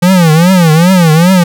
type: tone with vibrato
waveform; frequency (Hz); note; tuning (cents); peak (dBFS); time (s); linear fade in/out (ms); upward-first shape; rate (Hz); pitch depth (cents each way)
square; 171.2; F3; -34; -4; 0.02-1.44; 10; triangle; 2.5; 210
effects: none